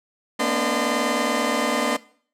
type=tone cluster; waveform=20% pulse; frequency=228.9 / 249.7 / 289.4 / 608 / 1030 Hz; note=A#3 / B3 / D4 / D#5 / C6; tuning=-31 / +19 / -25 / -40 / -28 cents; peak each=-22 dBFS; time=0.39-1.97 s; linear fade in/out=10 ms; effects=noise-tail reverb RT60 0.5 s tail -20 dB re dry + low-pass 11000 Hz 12 dB/octave